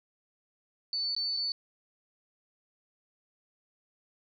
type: tone with dropouts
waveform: sine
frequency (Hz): 4497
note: C#8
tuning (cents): +24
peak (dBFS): -29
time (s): 0.93-1.52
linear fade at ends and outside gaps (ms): 1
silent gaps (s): 1.15-1.164 / 1.367-1.371
effects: none